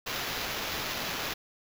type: noise with sample-and-hold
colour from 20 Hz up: white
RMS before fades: -34 dBFS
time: 0.06-1.34 s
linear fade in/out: 10 ms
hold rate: 8820 Hz
effects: none